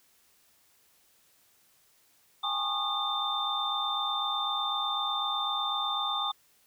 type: tone cluster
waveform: sine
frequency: 800 / 848 / 1098 / 1222 / 3584 Hz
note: G5 / G#5 / C#6 / D#6 / A7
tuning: +35 / +36 / -17 / -32 / +31 cents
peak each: -36 / -38 / -37 / -34 / -31 dBFS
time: 2.43-6.32 s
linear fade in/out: 10 ms
effects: white hiss -65 dBFS RMS until 6.66 s